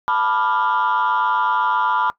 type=chord; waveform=sine; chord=B half-diminished seventh; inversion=third; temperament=equal with one note detuned; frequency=880 / 987.8 / 1186.9 / 1396.9 Hz; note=A5 / B5 / D6 / F6; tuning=0 / 0 / +18 / 0 cents; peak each=-22 / -18 / -21 / -22 dBFS; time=0.08-2.1 s; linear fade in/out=0 ms; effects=noise-tail reverb RT60 0.1 s tail -20 dB re dry + tanh soft clip ceiling -11 dBFS